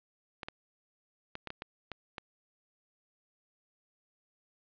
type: clicks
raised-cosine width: 0.3 ms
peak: -23 dBFS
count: 8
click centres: 0.432 / 0.485 / 1.354 / 1.473 / 1.504 / 1.621 / 1.917 / 2.182 s
effects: resampled to 11025 Hz + 10-bit